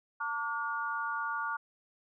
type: tone cluster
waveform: sine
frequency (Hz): 902 / 1156 / 1433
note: A5 / D6 / F6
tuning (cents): +43 / -28 / +44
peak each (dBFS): -38 / -36 / -35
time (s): 0.2-1.57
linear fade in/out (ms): 10
effects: none